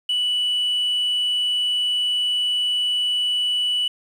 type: tone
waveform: sine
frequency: 2960 Hz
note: F#7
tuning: in tune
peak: -17 dBFS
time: 0.09-3.88 s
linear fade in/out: 5 ms
effects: tanh soft clip ceiling -16 dBFS + 8-bit